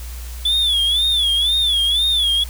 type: tone with vibrato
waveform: triangle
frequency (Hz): 3444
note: A7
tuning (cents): -38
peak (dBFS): -13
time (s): 0.45-2.44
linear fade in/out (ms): 5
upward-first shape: sine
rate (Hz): 2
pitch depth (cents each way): 120
effects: added 60 Hz sine -28 dBFS peak until 2.49 s + white hiss -39 dBFS RMS until 2.49 s